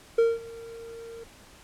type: tone with ADSR envelope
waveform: triangle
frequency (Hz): 460.3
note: A#4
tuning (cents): -22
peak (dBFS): -14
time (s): 0.18-1.24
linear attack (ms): 7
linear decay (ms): 200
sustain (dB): -23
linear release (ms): 7
effects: pink hiss -52 dBFS RMS until 1.63 s + low-pass 11000 Hz 12 dB/octave